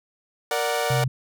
sawtooth chord, Bb augmented, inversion none, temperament equal, 466.2 / 587.3 / 740 Hz, Bb4 / D5 / F#5, 0 / 0 / 0 cents, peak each -23 dBFS, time 0.51-1.04 s, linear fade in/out 2 ms
sine tone, 130 Hz, C3, 11 cents flat, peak -21 dBFS, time 0.9-1.08 s, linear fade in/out 5 ms
effects none

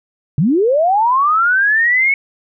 sine linear sweep, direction up, 126.2 to 2221 Hz, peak -10 dBFS, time 0.38-2.14 s, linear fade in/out 2 ms, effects none

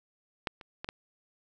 clicks, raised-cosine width 0.3 ms, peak -14 / -30 / -21 / -19 dBFS, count 4, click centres 0.472 / 0.612 / 0.845 / 0.889 s, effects none

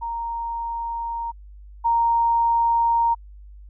sine tone pair in turn, 930 / 930 Hz, A#5 / A#5, -4 / -4 cents, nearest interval unison, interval 0 cents, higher neither, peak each -25 / -16 dBFS, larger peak second, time 0.01-1.32 / 1.84-3.15 s, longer neither, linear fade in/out 20 ms, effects added 50 Hz sine -40 dBFS peak until 3.69 s

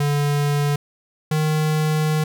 square tone pair in turn, 144.9 / 154.54 Hz, D3 / D#3, -23 / -11 cents, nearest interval minor second, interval 112 cents, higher second, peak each -18 dBFS, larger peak neither, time 0-0.76 / 1.31-2.24 s, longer second, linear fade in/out 5 ms, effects none

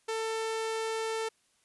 sawtooth tone, 445.6 Hz, A4, 22 cents sharp, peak -27 dBFS, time 0.08-1.29 s, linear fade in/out 10 ms, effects white hiss -70 dBFS RMS until 1.64 s + resampled to 24000 Hz

